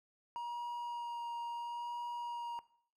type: tone with vibrato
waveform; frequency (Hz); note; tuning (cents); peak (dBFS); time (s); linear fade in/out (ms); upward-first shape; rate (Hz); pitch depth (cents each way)
triangle; 949; A#5; +31; -36; 0.36-2.59; 0; sine; 0.74; 12
effects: noise-tail reverb RT60 0.6 s tail -19 dB re dry